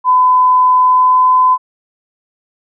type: tone with pitch glide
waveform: sine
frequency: 1009 to 1015.4 Hz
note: B5 to B5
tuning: +37 to +48 cents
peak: -6 dBFS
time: 0.04-1.58 s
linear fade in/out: 50 ms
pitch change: +11 cents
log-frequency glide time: 0.77-1.35 s
effects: none